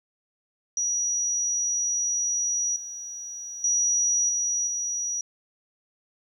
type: tone with level steps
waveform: sine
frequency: 5810 Hz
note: F#8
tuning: 32 cents flat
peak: -23 / -34 / -20 / -23 / -26 dBFS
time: 0.77-5.21 s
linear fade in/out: 2 ms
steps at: 2.76 / 3.64 / 4.29 / 4.67 s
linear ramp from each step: 2 ms
effects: 10-bit